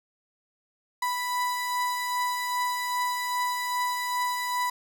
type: beating tone pair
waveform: 35% pulse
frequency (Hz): 987.8 / 990.3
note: B5 / B5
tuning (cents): 0 / +4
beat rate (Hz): 2.5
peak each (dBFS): -25 / -34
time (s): 1.02-4.7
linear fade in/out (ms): 5
effects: 9-bit